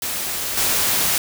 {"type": "noise with level steps", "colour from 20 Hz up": "white", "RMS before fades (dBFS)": [-25, -19], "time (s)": [0.02, 1.18], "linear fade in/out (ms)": 2, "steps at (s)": 0.57, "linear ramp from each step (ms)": 5, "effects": []}